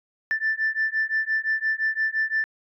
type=beating tone pair; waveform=sine; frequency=1764 / 1769.8 Hz; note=A6 / A6; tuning=+4 / +10 cents; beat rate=5.8 Hz; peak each=-24 dBFS; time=0.31-2.44 s; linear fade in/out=0 ms; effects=tanh soft clip ceiling -16 dBFS